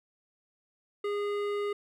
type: tone with hard clipping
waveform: triangle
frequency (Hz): 410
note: G#4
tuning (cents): -22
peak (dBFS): -31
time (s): 1.04-1.73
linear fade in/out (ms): 5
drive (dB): 17
effects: none